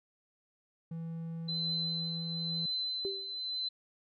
triangle tone with pitch glide, 164.81 to 166.24 Hz, E3 to E3, 0 to +15 cents, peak -35 dBFS, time 0.91-2.66 s, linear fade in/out 5 ms, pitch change +15 cents, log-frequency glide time 1.27-2.27 s
sine tone with tremolo, 4047 Hz, B7, 42 cents sharp, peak -31 dBFS, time 1.48-3.69 s, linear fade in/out 10 ms, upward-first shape triangle, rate 0.99 Hz, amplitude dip 60%
sine tone with exponential decay, 390.2 Hz, G4, 8 cents flat, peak -31 dBFS, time 3.05-3.4 s, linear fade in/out 0 ms, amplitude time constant 75 ms
effects none

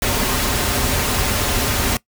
pink noise with comb filter, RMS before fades -19 dBFS, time 0.02-1.97 s, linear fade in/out 2 ms, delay 6.1 ms, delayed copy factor -0.5, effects noise-tail reverb RT60 0.1 s tail -21 dB re dry

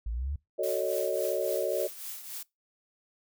sine linear sweep, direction up, 51.91 to 75.1 Hz, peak -30 dBFS, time 0.06-0.36 s, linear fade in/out 5 ms
sine chord, D# half-diminished seventh, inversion first, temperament just, 373.4 / 448 / 560 / 622.3 Hz, F#4 / A4 / C#5 / D#5, +16 / +31 / +18 / 0 cents, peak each -33 / -33 / -31 / -32 dBFS, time 0.58-1.88 s, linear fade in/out 20 ms
blue noise with tremolo, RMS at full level -38 dBFS, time 0.63-2.43 s, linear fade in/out 5 ms, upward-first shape triangle, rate 3.6 Hz, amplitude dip 65%
effects noise-tail reverb RT60 0.2 s tail -23 dB re dry

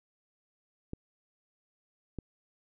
clicks, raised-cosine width 3 ms, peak -24 dBFS, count 2, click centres 0.934 / 2.187 s, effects none

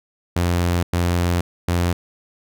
sawtooth tone bursts at uneven times, 87.31 Hz, F2, in tune, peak -13 dBFS, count 3, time 0.36-0.83 / 0.93-1.41 / 1.68-1.93 s, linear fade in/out 5 ms, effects none

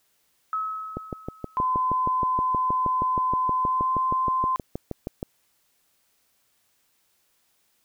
sine tone with exponential decay, 1287 Hz, E6, 42 cents flat, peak -23 dBFS, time 0.53-1.91 s, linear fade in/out 1 ms, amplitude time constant 300 ms
click train, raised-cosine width 2 ms, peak -16 dBFS, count 28, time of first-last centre 0.97-5.229 s, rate 6.34 Hz
sine tone with pitch glide, 1021 to 1035.9 Hz, C6 to C6, -43 to -18 cents, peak -21 dBFS, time 1.57-4.56 s, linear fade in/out 0 ms, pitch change +25 cents, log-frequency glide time 3.59-3.93 s
effects white hiss -68 dBFS RMS until 7.84 s

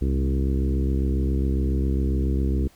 harmonic tone with a mistuned harmonic, 67.3 Hz, C2, 49 cents sharp, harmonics 1 / 2 / 3 / 4 / 5 / 6 / 7, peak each -21 / -30 / -30 / -31 / -32 / -36 / -41 dBFS, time 0.01-2.68 s, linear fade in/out 10 ms, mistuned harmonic 2, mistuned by -27 cents, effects pink hiss -56 dBFS RMS until 2.75 s

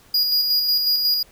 square tone with tremolo, 4881 Hz, D#8, 34 cents flat, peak -16 dBFS, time 0.14-1.23 s, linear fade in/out 5 ms, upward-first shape square, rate 5.5 Hz, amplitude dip 35%, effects pink hiss -52 dBFS RMS until 1.31 s

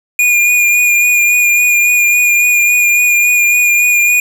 square tone with vibrato, 2433 Hz, D#7, 39 cents flat, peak -8 dBFS, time 0.19-4.2 s, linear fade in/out 2 ms, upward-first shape sine, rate 3.6 Hz, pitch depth 22 cents each way, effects none

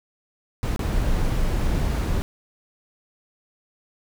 brown noise with dropouts, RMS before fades -22 dBFS, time 0.63-2.22 s, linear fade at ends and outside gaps 0 ms, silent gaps 0.761-0.793 s, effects none

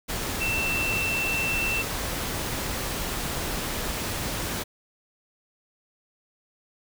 sine tone in noise, 2681 Hz, E7, 29 cents sharp, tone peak -25 dBFS, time 0.4-1.83 s, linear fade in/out 20 ms, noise pink, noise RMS -30 dBFS, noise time 0.08-4.64 s, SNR +2 dB, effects none

